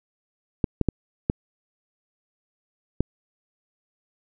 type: clicks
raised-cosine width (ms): 3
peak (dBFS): -7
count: 5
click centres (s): 0.642 / 0.813 / 0.887 / 1.299 / 3.006
effects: none